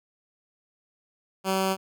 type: tone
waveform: 10% pulse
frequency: 190.9 Hz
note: G3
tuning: 46 cents flat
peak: -15 dBFS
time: 1.44-1.77 s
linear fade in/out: 50 ms
effects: none